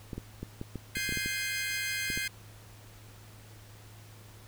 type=clicks; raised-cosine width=3 ms; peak=-24 dBFS; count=12; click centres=0.132 / 0.18 / 0.43 / 0.614 / 0.757 / 0.97 / 1.092 / 1.124 / 1.173 / 1.26 / 2.102 / 2.175 s
type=chord; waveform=sawtooth; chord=Ab major seventh; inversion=third; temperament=equal; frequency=1568 / 1661.2 / 2093 / 2489 Hz; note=G6 / Ab6 / C7 / Eb7; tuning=0 / 0 / 0 / 0 cents; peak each=-34 / -36 / -31 / -36 dBFS; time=0.95-2.28 s; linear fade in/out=5 ms
effects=added 106 Hz sine -51 dBFS peak until 4.47 s + pink hiss -55 dBFS RMS until 4.47 s